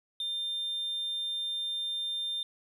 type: tone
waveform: triangle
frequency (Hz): 3600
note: A7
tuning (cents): +39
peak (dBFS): -29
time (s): 0.2-2.43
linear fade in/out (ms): 2
effects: tanh soft clip ceiling -25 dBFS